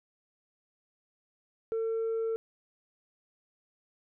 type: tone with tanh clipping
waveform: sine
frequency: 449.9 Hz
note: A4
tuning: 39 cents sharp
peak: -29 dBFS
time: 1.72-2.36 s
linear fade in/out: 0 ms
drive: 1 dB
effects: none

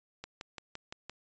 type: click train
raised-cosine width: 0.2 ms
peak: -24 dBFS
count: 6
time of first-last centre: 0.24-1.096 s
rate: 5.84 Hz
effects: resampled to 16000 Hz

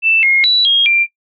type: tone with pitch steps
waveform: sine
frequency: 2655 / 2147 / 3941 / 3258 / 2372 Hz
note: E7 / C7 / B7 / G#7 / D7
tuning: +12 / +44 / -4 / -34 / +17 cents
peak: -8 dBFS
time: 0.02-1.07 s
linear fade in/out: 50 ms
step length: 210 ms
effects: noise-tail reverb RT60 0.1 s tail -19 dB re dry + MP3 48 kbps

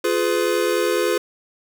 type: chord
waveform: square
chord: F diminished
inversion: none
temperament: just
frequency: 349.2 / 419.1 / 502.9 Hz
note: F4 / Ab4 / Cb5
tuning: 0 / +16 / +31 cents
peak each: -23 dBFS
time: 0.04-1.18 s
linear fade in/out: 5 ms
effects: none

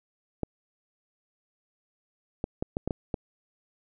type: clicks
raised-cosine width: 2 ms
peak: -15 dBFS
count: 7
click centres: 0.433 / 2.441 / 2.625 / 2.769 / 2.876 / 2.908 / 3.142 s
effects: none

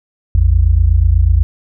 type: tone pair together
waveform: sine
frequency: 55.73 / 83.9 Hz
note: A1 / E2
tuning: +23 / +31 cents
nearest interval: perfect fifth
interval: 708 cents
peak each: -10 dBFS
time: 0.35-1.43 s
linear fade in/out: 0 ms
effects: none

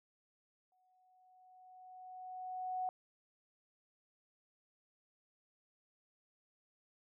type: tone with exponential growth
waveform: sine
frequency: 740 Hz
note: F#5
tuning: in tune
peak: -34 dBFS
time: 0.72-2.89 s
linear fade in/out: 1 ms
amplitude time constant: 470 ms
effects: none

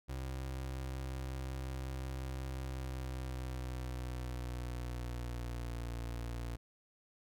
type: tone with pitch glide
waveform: 30% pulse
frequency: 65.5 to 58.69 Hz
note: C2 to A#1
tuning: +2 to +12 cents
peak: -36 dBFS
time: 0.08-6.57 s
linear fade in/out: 20 ms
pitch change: -190 cents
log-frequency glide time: 2.66-5.88 s
effects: none

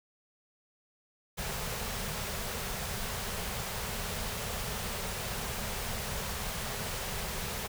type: band-stop noise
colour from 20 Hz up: pink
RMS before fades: -36 dBFS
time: 1.37-7.68 s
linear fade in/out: 20 ms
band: 240 to 370 Hz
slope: 96 dB/octave
effects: none

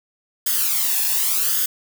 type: noise with flanger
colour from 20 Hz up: blue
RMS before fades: -20 dBFS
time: 0.46-1.66 s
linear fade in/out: 5 ms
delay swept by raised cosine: 0.6 to 1.16 ms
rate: 0.88 Hz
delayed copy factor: +0.75
effects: none

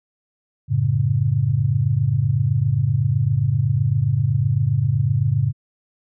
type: chord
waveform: sine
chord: F# minor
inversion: none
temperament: just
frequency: 92.5 / 111 / 138.75 Hz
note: F#2 / A2 / C#3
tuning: 0 / +16 / +2 cents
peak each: -25 / -19 / -19 dBFS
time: 0.68-5.53 s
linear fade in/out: 50 ms
effects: none

